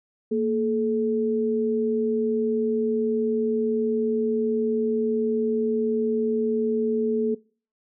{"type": "tone pair together", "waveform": "sine", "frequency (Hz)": [230.8, 430.7], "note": ["A#3", "A4"], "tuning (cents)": [-17, -37], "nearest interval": "major seventh", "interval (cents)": 1080, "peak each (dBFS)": [-24, -23], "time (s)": [0.31, 7.35], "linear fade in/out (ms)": 10, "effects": ["noise-tail reverb RT60 0.4 s tail -22 dB re dry"]}